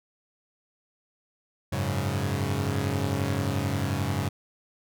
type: chord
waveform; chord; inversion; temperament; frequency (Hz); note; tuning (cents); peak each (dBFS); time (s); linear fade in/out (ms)
sawtooth; F# suspended second; none; equal; 92.5 / 103.83 / 138.59; F#2 / G#2 / C#3; 0 / 0 / 0; -26; 1.72-4.29; 10
effects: none